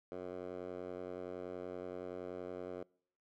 10% pulse tone with band-pass filter, 90.6 Hz, F#2, 36 cents flat, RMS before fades -44 dBFS, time 0.12-2.83 s, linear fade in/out 0 ms, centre 520 Hz, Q 1.5, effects noise-tail reverb RT60 0.6 s tail -25 dB re dry + MP3 96 kbps

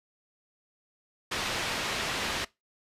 white low-pass noise, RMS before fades -32 dBFS, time 1.31-2.45 s, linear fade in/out 10 ms, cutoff 3600 Hz, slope 12 dB/octave, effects noise-tail reverb RT60 0.2 s tail -21 dB re dry + resampled to 32000 Hz

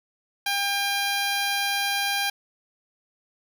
10% pulse tone, 801 Hz, G5, 37 cents sharp, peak -15 dBFS, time 0.46-2.3 s, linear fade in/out 5 ms, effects none

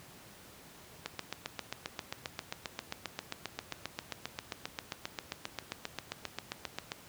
click train, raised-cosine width 0.2 ms, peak -18 dBFS, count 45, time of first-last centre 1.06-6.919 s, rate 7.51 Hz, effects pink hiss -54 dBFS RMS until 7.08 s + high-pass 80 Hz 12 dB/octave

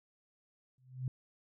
sine tone with exponential growth, 128.6 Hz, C3, 30 cents flat, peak -30 dBFS, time 0.78-1.08 s, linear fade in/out 2 ms, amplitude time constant 65 ms, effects none

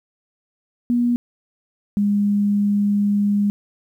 sine tone pair in turn, 240.8 / 204 Hz, B3 / G#3, -44 / -31 cents, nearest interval minor third, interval 287 cents, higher first, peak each -15 dBFS, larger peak neither, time 0.9-1.16 / 1.97-3.5 s, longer second, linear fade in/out 0 ms, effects 9-bit

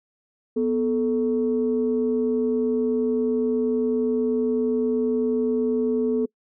sine tone pair together, 246.9 / 436.1 Hz, B3 / A4, 0 / -15 cents, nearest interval minor seventh, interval 985 cents, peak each -22 / -21 dBFS, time 0.56-6.26 s, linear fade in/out 10 ms, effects noise-tail reverb RT60 0.1 s tail -25 dB re dry + tanh soft clip ceiling -13 dBFS

